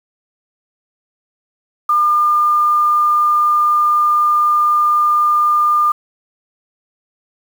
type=tone with quantisation; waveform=sine; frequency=1204 Hz; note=D6; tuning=43 cents sharp; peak=-10 dBFS; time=1.89-5.92 s; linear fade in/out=5 ms; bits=6; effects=none